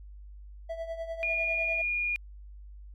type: tone with tremolo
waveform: triangle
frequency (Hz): 659.3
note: E5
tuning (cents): 0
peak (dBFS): -29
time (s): 0.69-1.82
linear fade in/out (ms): 10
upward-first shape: triangle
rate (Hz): 10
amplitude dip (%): 75
type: tone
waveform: sine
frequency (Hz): 2431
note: D#7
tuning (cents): -41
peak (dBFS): -27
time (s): 1.23-2.16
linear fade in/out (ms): 0
effects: added 50 Hz sine -44 dBFS peak until 2.94 s + AAC 64 kbps